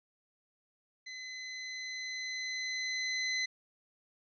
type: tone with level ramp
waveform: 25% pulse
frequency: 2030 Hz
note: B6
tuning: 47 cents sharp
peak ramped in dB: -39 to -27 dBFS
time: 1.06-3.46 s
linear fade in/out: 10 ms
effects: resampled to 16000 Hz